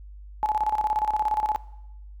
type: tone with tremolo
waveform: sine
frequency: 855 Hz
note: A5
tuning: 50 cents flat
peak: -19 dBFS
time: 0.43-1.56 s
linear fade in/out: 0 ms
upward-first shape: square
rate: 17 Hz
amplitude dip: 70%
effects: noise-tail reverb RT60 0.9 s tail -20 dB re dry + added 50 Hz sine -40 dBFS peak until 2.2 s